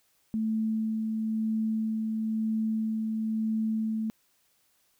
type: tone with tremolo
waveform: sine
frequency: 220 Hz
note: A3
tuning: in tune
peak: -25 dBFS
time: 0.34-4.1 s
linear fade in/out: 0 ms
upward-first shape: sine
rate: 1 Hz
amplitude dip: 25%
effects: white hiss -69 dBFS RMS until 4.99 s